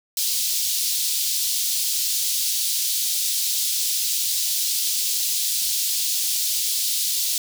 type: high-pass noise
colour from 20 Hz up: pink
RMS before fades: -23 dBFS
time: 0.17-7.38 s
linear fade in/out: 2 ms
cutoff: 3800 Hz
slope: 24 dB/octave
effects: none